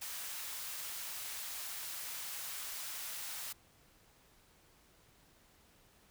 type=high-pass noise; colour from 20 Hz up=white; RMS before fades=-43 dBFS; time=0.01-3.53 s; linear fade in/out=10 ms; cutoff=810 Hz; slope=12 dB/octave; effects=pink hiss -66 dBFS RMS until 6.1 s